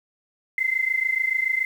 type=tone pair together; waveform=sine; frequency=2053 / 2080 Hz; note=C7 / C7; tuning=-33 / -11 cents; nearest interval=unison; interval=22 cents; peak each=-24 / -23 dBFS; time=0.58-1.65 s; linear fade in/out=2 ms; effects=8-bit